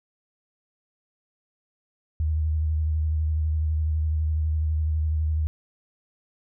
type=tone with vibrato; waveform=sine; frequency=77.78 Hz; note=D#2; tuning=in tune; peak=-21 dBFS; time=2.2-5.47 s; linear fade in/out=0 ms; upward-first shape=square; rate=12 Hz; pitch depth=26 cents each way; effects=none